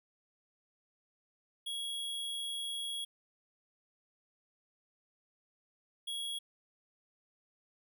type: tone bursts at uneven times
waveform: square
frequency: 3322 Hz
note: G#7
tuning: in tune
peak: -37 dBFS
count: 2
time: 1.66-3.05 / 6.07-6.39 s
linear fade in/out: 10 ms
effects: none